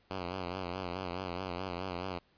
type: tone with vibrato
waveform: 5% pulse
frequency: 91 Hz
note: F#2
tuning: 28 cents flat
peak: -25 dBFS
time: 0.1-2.19 s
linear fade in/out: 10 ms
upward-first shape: sine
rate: 4.7 Hz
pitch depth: 85 cents each way
effects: pink hiss -69 dBFS RMS until 2.37 s + resampled to 11025 Hz